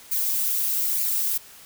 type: noise with flanger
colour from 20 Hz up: violet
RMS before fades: -24 dBFS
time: 0.11-1.38 s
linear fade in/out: 10 ms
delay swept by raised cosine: 0.43 to 4.03 ms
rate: 1.1 Hz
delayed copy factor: +0.55
effects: white hiss -47 dBFS RMS until 1.65 s